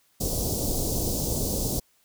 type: band-stop noise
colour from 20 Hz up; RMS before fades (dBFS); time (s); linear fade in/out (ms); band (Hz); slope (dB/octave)
pink; -27; 0.2-1.8; 10; 630 to 5000; 24
effects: white hiss -65 dBFS RMS until 2.04 s